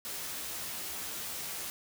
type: noise with comb filter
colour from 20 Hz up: white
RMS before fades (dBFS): -39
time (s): 0.05-1.7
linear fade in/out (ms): 0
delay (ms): 13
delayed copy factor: +0.55
effects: none